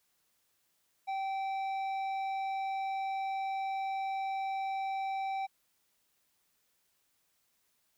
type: tone with tanh clipping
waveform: triangle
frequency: 775 Hz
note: G5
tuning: 20 cents flat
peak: -34 dBFS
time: 1.07-5.47 s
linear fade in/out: 20 ms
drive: 13 dB
effects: white hiss -75 dBFS RMS until 7.97 s